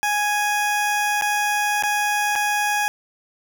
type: tone with dropouts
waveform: 20% pulse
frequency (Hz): 830.6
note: G#5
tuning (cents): 0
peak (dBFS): -14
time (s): 0.03-2.88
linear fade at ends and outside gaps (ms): 0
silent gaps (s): 1.212-1.221 / 1.825-1.835 / 2.354-2.359
effects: none